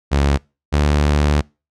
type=tone pair in turn; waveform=sawtooth; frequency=70.5 / 73.56 Hz; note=C#2 / D2; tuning=+30 / +3 cents; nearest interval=minor second; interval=73 cents; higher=second; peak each=-9 dBFS; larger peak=neither; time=0.11-0.38 / 0.72-1.42 s; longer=second; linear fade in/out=20 ms; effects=noise-tail reverb RT60 0.3 s tail -26 dB re dry + low-pass 7000 Hz 12 dB/octave